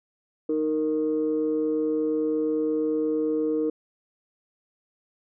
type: tone pair together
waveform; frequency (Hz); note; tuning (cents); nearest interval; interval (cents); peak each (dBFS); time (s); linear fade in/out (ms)
sine; 309.9 / 464.3; D#4 / A#4; -7 / -7; perfect fifth; 700; -24; 0.49-3.7; 5
effects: tanh soft clip ceiling -16 dBFS